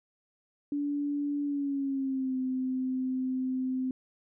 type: tone with pitch glide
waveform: sine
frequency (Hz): 288.3 to 258.3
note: D4 to C4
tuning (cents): -32 to -22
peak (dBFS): -28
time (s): 0.72-3.91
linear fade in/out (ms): 2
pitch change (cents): -190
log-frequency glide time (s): 1.44-2.37
effects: none

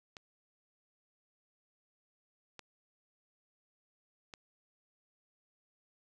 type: clicks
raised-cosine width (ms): 0.2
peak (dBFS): -29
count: 3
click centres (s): 0.168 / 2.593 / 4.338
effects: none

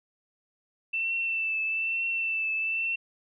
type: tone with vibrato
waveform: sine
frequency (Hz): 2667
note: E7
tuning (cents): +20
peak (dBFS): -26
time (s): 0.93-2.96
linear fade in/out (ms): 10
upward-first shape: triangle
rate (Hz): 1.1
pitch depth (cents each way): 33
effects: none

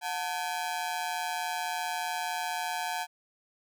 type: ring-modulated tone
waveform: sawtooth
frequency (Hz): 806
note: G5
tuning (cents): +48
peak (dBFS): -24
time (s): 0.01-3.07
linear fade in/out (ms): 50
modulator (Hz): 81.7
effects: none

